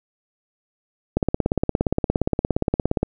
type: click train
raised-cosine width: 2 ms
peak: -5 dBFS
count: 33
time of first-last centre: 1.17-3.03 s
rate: 17.2 Hz
effects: none